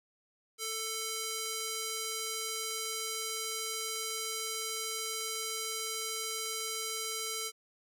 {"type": "tone with band-pass filter", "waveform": "square", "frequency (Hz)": 443.2, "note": "A4", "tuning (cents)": 13, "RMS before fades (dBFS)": -37, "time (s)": [0.58, 7.52], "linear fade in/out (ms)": 50, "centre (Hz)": 7700, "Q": 0.75, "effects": []}